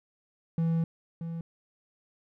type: tone pair in turn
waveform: triangle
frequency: 164.81 / 166.15 Hz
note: E3 / E3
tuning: 0 / +14 cents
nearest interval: unison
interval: 14 cents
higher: second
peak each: -22 / -31 dBFS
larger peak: first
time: 0.58-0.84 / 1.21-1.41 s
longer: first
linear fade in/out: 2 ms
effects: none